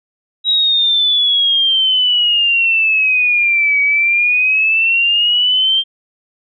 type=exponential two-way sweep; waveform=sine; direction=down then up; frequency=3858 to 2260 to 3171 Hz; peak=-10 dBFS; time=0.44-5.84 s; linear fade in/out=50 ms; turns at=3.81 s; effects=none